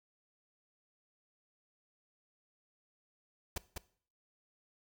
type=noise with echo; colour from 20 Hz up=pink; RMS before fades=-36 dBFS; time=3.56-3.58 s; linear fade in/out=5 ms; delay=200 ms; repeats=1; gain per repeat=-4 dB; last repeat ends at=3.78 s; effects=noise-tail reverb RT60 0.5 s tail -19 dB re dry